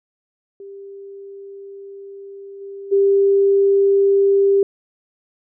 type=tone with level steps; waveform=sine; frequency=395.7 Hz; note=G4; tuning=16 cents sharp; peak=-33 / -30 / -11 dBFS; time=0.6-4.63 s; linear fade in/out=2 ms; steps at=2.6 / 2.91 s; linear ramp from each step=20 ms; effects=none